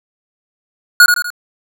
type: tone with echo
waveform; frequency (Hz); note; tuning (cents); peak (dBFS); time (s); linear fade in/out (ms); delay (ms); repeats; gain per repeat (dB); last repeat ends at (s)
square; 1446; F#6; -40; -3; 1-1.06; 2; 81; 3; -6; 1.303
effects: none